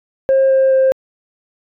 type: tone with pitch steps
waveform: sine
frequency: 535 / 531.6 / 528.2 Hz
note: C5 / C5 / C5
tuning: +38 / +27 / +16 cents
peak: -7 dBFS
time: 0.29-0.92 s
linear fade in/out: 0 ms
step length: 210 ms
effects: tanh soft clip ceiling -7 dBFS